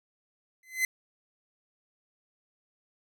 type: tone with exponential growth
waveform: 45% pulse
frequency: 2044 Hz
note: C7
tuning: 41 cents flat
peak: -21 dBFS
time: 0.63-0.85 s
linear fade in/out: 2 ms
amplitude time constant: 46 ms
effects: none